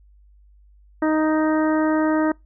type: harmonic tone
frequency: 311.5 Hz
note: D#4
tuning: 2 cents sharp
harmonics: 1 / 2 / 3 / 4 / 5 / 6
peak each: -18 / -24 / -28 / -30 / -32 / -34 dBFS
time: 1.02-2.32 s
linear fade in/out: 5 ms
effects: noise-tail reverb RT60 0.2 s tail -26 dB re dry + added 50 Hz sine -49 dBFS peak until 2.45 s